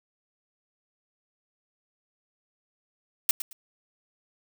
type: noise with echo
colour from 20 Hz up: blue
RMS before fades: -20 dBFS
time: 3.29-3.31 s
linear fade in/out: 2 ms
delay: 110 ms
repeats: 2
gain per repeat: -12 dB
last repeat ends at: 3.53 s
effects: none